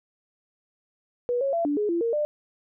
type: tone with pitch steps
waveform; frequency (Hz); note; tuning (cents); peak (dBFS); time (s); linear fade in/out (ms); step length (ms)
sine; 486.8 / 549 / 675 / 290.8 / 418 / 340.2 / 463.2 / 597; B4 / C#5 / E5 / D4 / G#4 / F4 / A#4 / D5; -25 / -17 / +41 / -17 / +11 / -45 / -11 / +28; -22; 1.29-2.25; 0; 120
effects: none